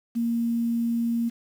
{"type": "tone with quantisation", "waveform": "sine", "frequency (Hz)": 233.1, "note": "A#3", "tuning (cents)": 0, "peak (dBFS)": -22, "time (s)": [0.15, 1.3], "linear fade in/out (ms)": 20, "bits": 8, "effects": []}